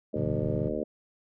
harmonic tone, 75.8 Hz, D#2, 45 cents flat, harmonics 3 / 4 / 5 / 6 / 7 / 8, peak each -36 / -36 / -36 / -36 / -36 / -36 dBFS, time 0.13-0.84 s, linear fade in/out 10 ms
triangle chord, F minor seventh, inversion first, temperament just, 104.77 / 130.96 / 157.15 / 174.61 Hz, Ab2 / C3 / Eb3 / F3, +16 / +2 / +18 / 0 cents, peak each -32 / -31 / -37 / -33 dBFS, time 0.16-0.69 s, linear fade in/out 5 ms
pink low-pass noise, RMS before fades -42 dBFS, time 0.2-0.83 s, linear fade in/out 50 ms, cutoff 170 Hz, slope 24 dB/octave
effects none

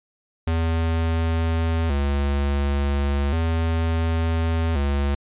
square tone with vibrato, 76.1 Hz, D#2, 38 cents flat, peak -20 dBFS, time 0.47-5.15 s, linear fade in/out 5 ms, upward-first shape square, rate 0.35 Hz, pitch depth 130 cents each way, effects resampled to 8000 Hz

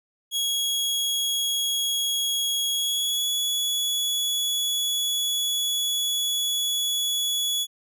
sawtooth tone with pitch glide, 3322 to 3390 Hz, G#7 to G#7, 0 to +35 cents, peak -20 dBFS, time 0.31-7.67 s, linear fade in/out 50 ms, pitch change +35 cents, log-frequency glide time 2.72-3.27 s, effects none

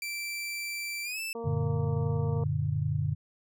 sawtooth tone with pitch glide, 2340 to 2642 Hz, D7 to E7, -7 to +3 cents, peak -30 dBFS, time 0.02-1.33 s, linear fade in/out 2 ms, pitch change +210 cents, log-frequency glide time 1.03-1.2 s
harmonic tone, 231.2 Hz, A#3, 14 cents flat, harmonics 1 / 2 / 3 / 4 / 5, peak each -42 / -35 / -45 / -45 / -49 dBFS, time 1.35-2.44 s, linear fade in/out 2 ms
sine chord, Gb augmented, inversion none, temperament equal with one note detuned, 94.12 / 116.54 / 146.83 Hz, Gb2 / Bb2 / D3, +30 / 0 / 0 cents, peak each -32 / -32 / -29 dBFS, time 1.44-3.15 s, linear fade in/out 20 ms
effects none

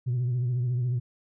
sine tone with vibrato, 123.47 Hz, B2, in tune, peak -22 dBFS, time 0.06-1 s, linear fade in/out 20 ms, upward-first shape triangle, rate 14 Hz, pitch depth 75 cents each way, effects tanh soft clip ceiling -22 dBFS

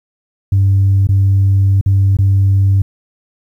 sine tone with dropouts, 97.7 Hz, G2, 5 cents flat, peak -6 dBFS, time 0.52-2.82 s, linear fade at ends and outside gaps 5 ms, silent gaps 1.071-1.089 / 1.812-1.86 / 2.169-2.187 s, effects tanh soft clip ceiling -5 dBFS + 8-bit

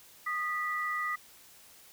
sine tone pair together, 1234 / 1960 Hz, D#6 / B6, -15 / -14 cents, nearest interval minor sixth, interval 801 cents, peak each -33 / -33 dBFS, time 0.26-1.16 s, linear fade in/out 10 ms, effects white hiss -56 dBFS RMS until 1.92 s

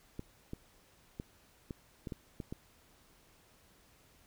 clicks, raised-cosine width 3 ms, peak -27 dBFS, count 8, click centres 0.194 / 0.534 / 1.199 / 1.708 / 2.072 / 2.122 / 2.402 / 2.525 s, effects pink hiss -65 dBFS RMS until 4.26 s

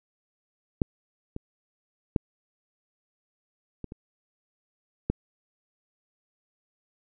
clicks, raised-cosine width 3 ms, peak -9 / -21 / -9 / -22 / -26 / -11 dBFS, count 6, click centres 0.818 / 1.364 / 2.162 / 3.843 / 3.921 / 5.1 s, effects none

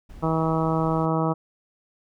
brown noise, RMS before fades -42 dBFS, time 0.09-1.06 s, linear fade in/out 10 ms
harmonic tone, 160.9 Hz, E3, 42 cents flat, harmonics 1 / 2 / 3 / 4 / 5 / 6 / 7 / 8, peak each -24 / -27 / -29 / -30 / -31 / -32 / -32 / -33 dBFS, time 0.22-1.34 s, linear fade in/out 20 ms
effects none

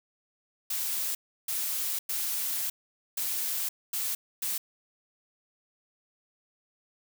blue noise bursts at uneven times, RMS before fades -31 dBFS, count 6, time 0.7-1.15 / 1.48-1.99 / 2.09-2.7 / 3.17-3.69 / 3.93-4.15 / 4.42-4.58 s, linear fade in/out 5 ms, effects none

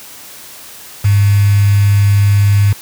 sine tone with quantisation, 101.1 Hz, G#2, 46 cents flat, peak -6 dBFS, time 1.04-2.73 s, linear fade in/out 10 ms, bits 4, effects white hiss -34 dBFS RMS until 2.81 s + high-pass 60 Hz 12 dB/octave

